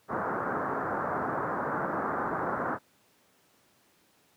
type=low-pass noise; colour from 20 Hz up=white; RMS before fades=-31 dBFS; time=0.08-2.79 s; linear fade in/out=50 ms; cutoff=1500 Hz; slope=48 dB/octave; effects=pink hiss -65 dBFS RMS until 4.36 s + high-pass 150 Hz 12 dB/octave